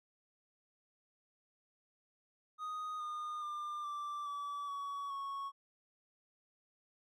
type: tone with pitch steps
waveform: triangle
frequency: 1244.5 / 1220.3 / 1196.6 / 1173.3 / 1150.5 / 1128.1 / 1106.2 Hz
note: D#6 / D#6 / D6 / D6 / D6 / C#6 / C#6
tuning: 0 / -34 / +32 / -2 / -36 / +30 / -4 cents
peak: -37 dBFS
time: 2.58-5.52 s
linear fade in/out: 50 ms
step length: 420 ms
effects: none